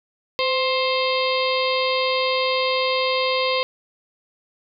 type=harmonic tone with a mistuned harmonic; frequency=528 Hz; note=C5; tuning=16 cents sharp; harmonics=1 / 2 / 4 / 5 / 6 / 7 / 8 / 9; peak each=-22 / -25 / -28 / -29 / -30 / -30 / -31 / -32 dBFS; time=0.39-3.63 s; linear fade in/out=0 ms; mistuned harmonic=1; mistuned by=-42 cents; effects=none